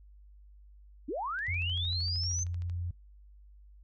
sine linear sweep, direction up, 237.6 to 6272 Hz, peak -32 dBFS, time 1.08-2.44 s, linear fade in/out 10 ms
click train, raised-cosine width 0.2 ms, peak -37 dBFS, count 18, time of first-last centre 1.39-2.698 s, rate 13 Hz
sine tone, 87.3 Hz, F2, in tune, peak -32 dBFS, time 1.48-2.91 s, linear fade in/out 5 ms
effects noise-tail reverb RT60 0.2 s tail -25 dB re dry + added 50 Hz sine -52 dBFS peak until 3.83 s

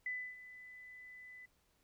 sine tone with ADSR envelope, 2000 Hz, B6, 21 cents sharp, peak -36 dBFS, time 0.06-1.46 s, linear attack 3 ms, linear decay 290 ms, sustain -15 dB, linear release 10 ms, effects pink hiss -75 dBFS RMS until 1.83 s

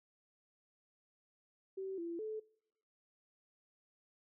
sine tone with pitch steps, 383.6 / 338.4 / 434 Hz, G4 / E4 / A4, -37 / +45 / -24 cents, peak -39 dBFS, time 1.77-2.4 s, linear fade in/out 10 ms, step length 210 ms, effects noise-tail reverb RT60 0.8 s tail -24 dB re dry

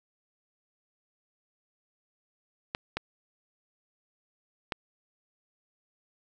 clicks, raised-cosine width 0.3 ms, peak -14 dBFS, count 3, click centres 2.749 / 2.97 / 4.722 s, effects none

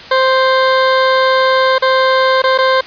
20% pulse tone with dropouts, 523.3 Hz, C5, in tune, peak -4 dBFS, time 0.11-2.81 s, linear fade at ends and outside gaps 5 ms, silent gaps 1.783-1.822 / 2.42-2.438 / 2.578-2.585 s, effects white hiss -32 dBFS RMS until 2.86 s + resampled to 11025 Hz

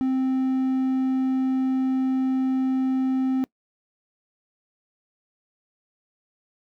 triangle tone with hard clipping, 261.6 Hz, C4, in tune, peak -21 dBFS, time 0.01-3.44 s, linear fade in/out 0 ms, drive 6 dB, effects noise-tail reverb RT60 0.1 s tail -23 dB re dry

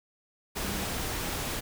sine tone in noise, 195.9 Hz, G3, 1 cent flat, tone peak -37 dBFS, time 0.63-0.85 s, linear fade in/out 20 ms, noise pink, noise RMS -33 dBFS, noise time 0.55-1.61 s, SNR -7 dB, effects none

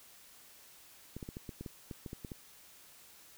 clicks, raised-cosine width 3 ms, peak -29 dBFS, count 12, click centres 1.166 / 1.228 / 1.289 / 1.369 / 1.492 / 1.61 / 1.662 / 1.912 / 2.062 / 2.131 / 2.248 / 2.318 s, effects white hiss -58 dBFS RMS until 3.37 s

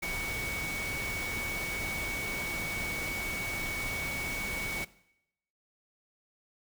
sine tone in noise, 2238 Hz, C#7, 16 cents sharp, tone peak -34 dBFS, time 0.02-4.85 s, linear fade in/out 10 ms, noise pink, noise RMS -38 dBFS, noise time 0.02-4.85 s, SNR +1 dB, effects noise-tail reverb RT60 0.8 s tail -19 dB re dry

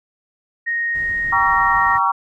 sine tone, 1864.7 Hz, A#6, in tune, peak -18 dBFS, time 0.66-1.98 s, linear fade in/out 20 ms
brown noise, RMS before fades -36 dBFS, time 0.95-1.99 s, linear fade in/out 0 ms
sine chord, G diminished seventh, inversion none, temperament just, 784 / 940.8 / 1128.9 / 1354.7 Hz, G5 / Bb5 / Db6 / Fb6, 0 / +16 / +31 / +47 cents, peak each -23 / -19 / -17 / -22 dBFS, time 1.32-2.12 s, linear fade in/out 10 ms
effects none

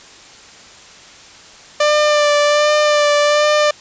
sawtooth tone with vibrato, 593 Hz, D5, 17 cents sharp, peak -7 dBFS, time 1.8-3.71 s, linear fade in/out 5 ms, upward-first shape sine, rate 1.3 Hz, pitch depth 21 cents each way, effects white hiss -40 dBFS RMS until 3.8 s + resampled to 16000 Hz

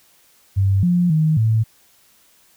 sine tone with pitch steps, 97.5 / 176.4 / 156.6 / 111 Hz, G2 / F3 / D#3 / A2, -9 / +18 / +11 / +16 cents, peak -13 dBFS, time 0.56-1.64 s, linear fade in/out 20 ms, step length 270 ms, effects white hiss -55 dBFS RMS until 2.56 s

